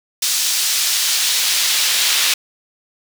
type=noise with high-pass filter sweep; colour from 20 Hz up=brown; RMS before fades=-17 dBFS; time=0.22-2.34 s; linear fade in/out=5 ms; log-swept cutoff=5200 to 3300 Hz; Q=1; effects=none